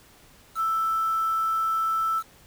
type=tone with quantisation; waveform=sine; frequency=1321 Hz; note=E6; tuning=3 cents sharp; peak=-22 dBFS; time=0.55-2.23 s; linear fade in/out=50 ms; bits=7; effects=pink hiss -54 dBFS RMS until 2.46 s